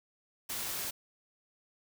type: noise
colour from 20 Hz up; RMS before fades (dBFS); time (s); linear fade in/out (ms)
white; -37; 0.49-0.91; 10
effects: none